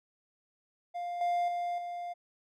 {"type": "tone with level steps", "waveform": "triangle", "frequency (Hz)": 701, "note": "F5", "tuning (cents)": 6, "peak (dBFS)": [-32, -25, -29, -34], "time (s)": [0.94, 2.14], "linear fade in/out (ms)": 20, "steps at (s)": [1.21, 1.48, 1.78], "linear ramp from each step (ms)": 2, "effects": []}